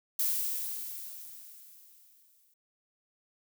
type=noise with exponential decay; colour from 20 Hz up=violet; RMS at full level=-28 dBFS; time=0.19-2.54 s; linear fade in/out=5 ms; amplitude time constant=510 ms; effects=none

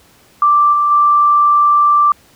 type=tone with level steps; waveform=sine; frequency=1174.7 Hz; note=D6; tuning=in tune; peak=-7 / -10 / -7 dBFS; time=0.42-2.12 s; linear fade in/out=2 ms; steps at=0.72 / 0.9 s; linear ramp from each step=20 ms; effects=pink hiss -48 dBFS RMS until 2.35 s + high-pass 60 Hz 12 dB/octave

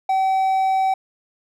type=tone; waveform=triangle; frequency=765 Hz; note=G5; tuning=42 cents flat; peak=-14 dBFS; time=0.09-0.94 s; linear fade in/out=5 ms; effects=none

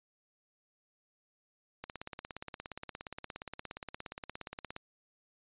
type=click train; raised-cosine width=0.3 ms; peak=-25 dBFS; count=51; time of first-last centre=1.84-4.764 s; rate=17.1 Hz; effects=resampled to 8000 Hz

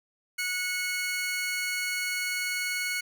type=tone pair together; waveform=sawtooth; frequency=1459.9 / 2200 Hz; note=F#6 / C#7; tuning=-24 / -14 cents; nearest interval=perfect fifth; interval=710 cents; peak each=-31 / -26 dBFS; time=0.38-3.01 s; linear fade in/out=10 ms; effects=none

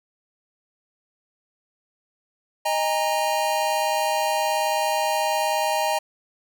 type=chord; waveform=square; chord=D# suspended fourth; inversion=none; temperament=equal with one note detuned; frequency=622.3 / 813.5 / 932.3 Hz; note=D#5 / G#5 / A#5; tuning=0 / -36 / 0 cents; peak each=-26 dBFS; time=2.65-5.99 s; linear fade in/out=10 ms; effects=none

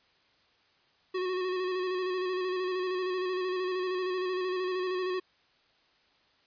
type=tone with vibrato; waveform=square; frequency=368.2 Hz; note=F#4; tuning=8 cents flat; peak=-30 dBFS; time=1.14-5.2 s; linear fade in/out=10 ms; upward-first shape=square; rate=13 Hz; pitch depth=26 cents each way; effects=white hiss -66 dBFS RMS until 6.46 s + resampled to 11025 Hz

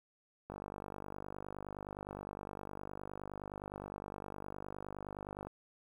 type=click train; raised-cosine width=1 ms; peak=-29 dBFS; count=248; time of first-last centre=0.5-5.47 s; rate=49.7 Hz; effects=10-bit

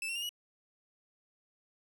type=tone with pitch steps; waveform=40% pulse; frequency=2637 / 2725 / 2816 / 2911 Hz; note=E7 / F7 / F7 / F#7; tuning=0 / -43 / +14 / -29 cents; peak=-34 dBFS; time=0.02-0.292 s; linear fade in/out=2 ms; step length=68 ms; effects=none

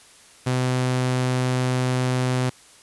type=tone; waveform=sawtooth; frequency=127.2 Hz; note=C3; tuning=48 cents flat; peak=-16 dBFS; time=0.46-2.5 s; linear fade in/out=10 ms; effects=white hiss -50 dBFS RMS until 2.82 s + resampled to 24000 Hz

